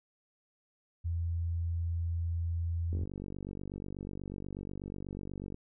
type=tone; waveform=sine; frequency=84.4 Hz; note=E2; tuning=41 cents sharp; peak=-30 dBFS; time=1.04-3.05 s; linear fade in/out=20 ms
type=click train; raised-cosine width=3 ms; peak=-28 dBFS; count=127; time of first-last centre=2.93-5.544 s; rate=48.2 Hz
effects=none